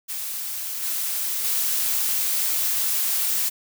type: noise with level steps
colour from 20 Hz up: blue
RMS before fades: -30 / -26 / -23 dBFS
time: 0.08-3.5 s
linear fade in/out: 20 ms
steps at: 0.82 / 1.44 s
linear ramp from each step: 10 ms
effects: none